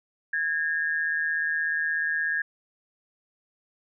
sine tone pair together, 1643.3 / 1800 Hz, G#6 / A6, -19 / +39 cents, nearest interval major second, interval 158 cents, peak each -25 / -30 dBFS, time 0.33-2.42 s, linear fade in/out 5 ms, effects none

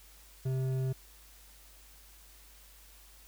triangle tone with hard clipping, 131 Hz, C3, 2 cents sharp, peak -31 dBFS, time 0.45-0.93 s, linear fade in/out 10 ms, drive 12 dB, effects added 50 Hz sine -57 dBFS peak until 3.27 s + white hiss -58 dBFS RMS until 3.27 s

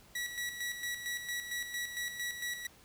sawtooth tone with tremolo, 1936 Hz, B6, 35 cents flat, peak -31 dBFS, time 0.15-2.67 s, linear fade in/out 5 ms, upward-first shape square, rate 4.4 Hz, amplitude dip 55%, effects pink hiss -60 dBFS RMS until 2.84 s

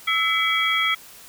sine tone cluster, 1313 / 2016 / 2278 / 3300 Hz, E6 / B6 / C#7 / G#7, -7 / +35 / +47 / -12 cents, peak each -24 dBFS, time 0.07-0.95 s, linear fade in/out 10 ms, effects white hiss -45 dBFS RMS until 1.28 s

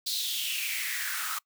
white noise with high-pass filter sweep, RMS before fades -32 dBFS, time 0.06-1.39 s, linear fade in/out 10 ms, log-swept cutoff 4300 to 1200 Hz, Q 5.5, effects noise-tail reverb RT60 0.1 s tail -23 dB re dry

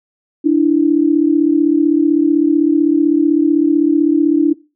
sine tone pair together, 293.8 / 329.6 Hz, D4 / E4, +1 / 0 cents, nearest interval major second, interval 199 cents, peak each -11 / -13 dBFS, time 0.44-4.54 s, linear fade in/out 20 ms, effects noise-tail reverb RT60 0.3 s tail -21 dB re dry

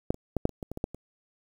clicks, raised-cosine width 2 ms, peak -10 / -28 / -13 / -8 / -29 / -22 / -22 / -22 / -14 / -26 dBFS, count 10, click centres 0.105 / 0.144 / 0.367 / 0.454 / 0.493 / 0.628 / 0.716 / 0.774 / 0.841 / 0.946 s, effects 8-bit

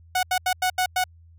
sawtooth tone bursts at uneven times, 737 Hz, F#5, 7 cents flat, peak -16 dBFS, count 6, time 0.15-0.23 / 0.31-0.38 / 0.46-0.53 / 0.62-0.7 / 0.78-0.86 / 0.96-1.04 s, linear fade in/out 5 ms, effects added 83 Hz sine -48 dBFS peak until 1.38 s

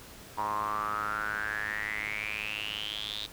sawtooth tone with band-pass filter sweep, 105.7 Hz, G#2, 31 cents sharp, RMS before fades -34 dBFS, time 0.37-3.27 s, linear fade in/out 20 ms, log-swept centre 960 to 3800 Hz, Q 9.9, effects pink hiss -49 dBFS RMS until 3.32 s

